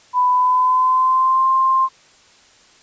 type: tone with pitch glide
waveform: sine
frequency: 996 to 1053.4 Hz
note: B5 to C6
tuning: +14 to +11 cents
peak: -12 dBFS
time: 0.13-1.89 s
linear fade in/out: 50 ms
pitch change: +97 cents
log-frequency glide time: 0.3-1.47 s
effects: white hiss -50 dBFS RMS until 2.82 s + resampled to 16000 Hz